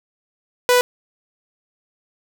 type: tone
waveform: sawtooth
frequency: 493.9 Hz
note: B4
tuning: in tune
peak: -8 dBFS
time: 0.69-0.81 s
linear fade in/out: 0 ms
effects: none